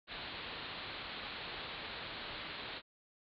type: low-pass noise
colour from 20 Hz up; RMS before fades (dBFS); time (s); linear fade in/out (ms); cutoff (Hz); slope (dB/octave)
white; -45; 0.07-2.82; 50; 4300; 96
effects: none